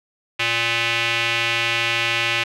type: tone with band-pass filter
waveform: square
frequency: 116.54 Hz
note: A#2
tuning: in tune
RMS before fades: -21 dBFS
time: 0.39-2.44 s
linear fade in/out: 10 ms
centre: 2600 Hz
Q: 2.8
effects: none